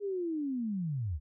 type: linear sweep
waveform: sine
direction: down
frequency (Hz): 415.3 to 65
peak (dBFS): -31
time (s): 0-1.2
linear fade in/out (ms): 50
effects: none